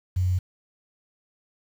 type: tone with quantisation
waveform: sine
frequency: 91.2 Hz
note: F#2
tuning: 24 cents flat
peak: -20 dBFS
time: 0.16-0.39 s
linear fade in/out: 10 ms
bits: 8
effects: none